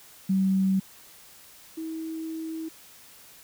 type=tone pair in turn; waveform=sine; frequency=191.3 / 321.7 Hz; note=G3 / E4; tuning=-42 / -42 cents; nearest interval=major sixth; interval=900 cents; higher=second; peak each=-20 / -31 dBFS; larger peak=first; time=0.29-0.8 / 1.77-2.69 s; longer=second; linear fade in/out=10 ms; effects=white hiss -51 dBFS RMS until 3.43 s